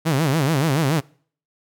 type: tone with vibrato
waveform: sawtooth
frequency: 147.7 Hz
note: D3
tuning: 10 cents sharp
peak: -13 dBFS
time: 0.05-1.01 s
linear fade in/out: 20 ms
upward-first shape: sine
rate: 7 Hz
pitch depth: 210 cents each way
effects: noise-tail reverb RT60 0.5 s tail -24 dB re dry